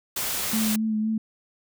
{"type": "noise", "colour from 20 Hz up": "white", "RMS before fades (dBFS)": -28, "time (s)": [0.16, 0.76], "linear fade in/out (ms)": 5}
{"type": "tone with vibrato", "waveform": "sine", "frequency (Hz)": 217.6, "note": "A3", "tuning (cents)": -19, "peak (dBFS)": -22, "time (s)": [0.53, 1.18], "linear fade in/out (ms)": 5, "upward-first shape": "sine", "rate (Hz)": 3.9, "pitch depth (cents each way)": 26}
{"effects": []}